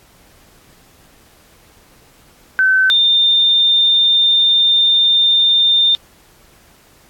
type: tone pair in turn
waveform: sine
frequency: 1530 / 3611 Hz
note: G6 / A7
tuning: -42 / +44 cents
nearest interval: octave + minor third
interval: 1486 cents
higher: second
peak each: -9 / -9 dBFS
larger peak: neither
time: 2.59-2.9 / 2.9-5.95 s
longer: second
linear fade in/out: 0 ms
effects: pink hiss -49 dBFS RMS until 7.09 s + AAC 64 kbps